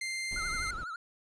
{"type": "tone", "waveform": "sawtooth", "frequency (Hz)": 2093, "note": "C7", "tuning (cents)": 0, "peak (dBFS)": -30, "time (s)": [0.01, 0.71], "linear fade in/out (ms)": 5}
{"type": "noise", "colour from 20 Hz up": "brown", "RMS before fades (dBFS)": -42, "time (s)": [0.31, 0.84], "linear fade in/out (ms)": 2}
{"type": "tone with vibrato", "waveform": "triangle", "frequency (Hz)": 1369, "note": "F6", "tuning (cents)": -35, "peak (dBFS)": -35, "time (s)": [0.36, 0.96], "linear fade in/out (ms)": 2, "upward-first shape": "triangle", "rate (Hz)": 12, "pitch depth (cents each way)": 140}
{"effects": ["resampled to 24000 Hz"]}